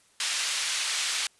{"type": "band-pass noise", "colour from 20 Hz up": "pink", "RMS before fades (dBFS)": -29, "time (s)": [0.2, 1.27], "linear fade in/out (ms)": 2, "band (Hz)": [2300, 8600], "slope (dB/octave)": 12, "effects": ["white hiss -62 dBFS RMS until 1.39 s", "resampled to 24000 Hz"]}